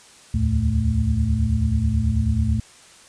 sine tone cluster, 71.5 / 80.7 / 111.8 / 218.6 Hz, D2 / E2 / A2 / A3, -46 / -36 / +28 / -11 cents, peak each -23 / -22 / -22 / -25 dBFS, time 0.34-2.6 s, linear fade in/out 5 ms, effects white hiss -48 dBFS RMS until 3.08 s + resampled to 22050 Hz

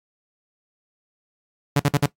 sawtooth tone bursts, 143.6 Hz, D3, 39 cents flat, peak -11 dBFS, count 4, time 1.76-2.062 s, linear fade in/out 5 ms, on 38 ms, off 50 ms, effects noise-tail reverb RT60 0.1 s tail -18 dB re dry + AAC 48 kbps

